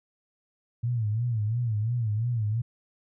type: tone with vibrato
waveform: sine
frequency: 113.2 Hz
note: A2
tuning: 50 cents sharp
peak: -24 dBFS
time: 0.83-2.62 s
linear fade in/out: 10 ms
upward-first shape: sine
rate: 2.9 Hz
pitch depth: 140 cents each way
effects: none